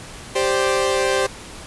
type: chord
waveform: sawtooth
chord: G suspended fourth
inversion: none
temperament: equal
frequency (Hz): 392 / 523.3 / 587.3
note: G4 / C5 / D5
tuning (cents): 0 / 0 / 0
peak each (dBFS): -17 / -16 / -22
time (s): 0.35-1.27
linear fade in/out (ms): 10
effects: pink hiss -37 dBFS RMS until 1.66 s + resampled to 24000 Hz